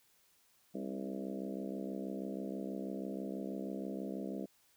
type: harmonic tone with a mistuned harmonic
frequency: 66.2 Hz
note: C2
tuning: 21 cents sharp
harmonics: 3 / 4 / 5 / 6 / 7 / 8 / 9 / 10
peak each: -42 / -44 / -46 / -48 / -49 / -50 / -51 / -52 dBFS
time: 0.74-4.46 s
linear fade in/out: 10 ms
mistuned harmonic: 5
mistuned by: -39 cents
effects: white hiss -70 dBFS RMS until 4.76 s